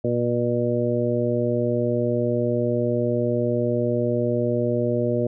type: harmonic tone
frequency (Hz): 120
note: B2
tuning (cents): -49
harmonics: 1 / 2 / 3 / 4 / 5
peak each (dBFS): -26 / -26 / -26 / -26 / -26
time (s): 0.04-5.27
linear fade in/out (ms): 5
effects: none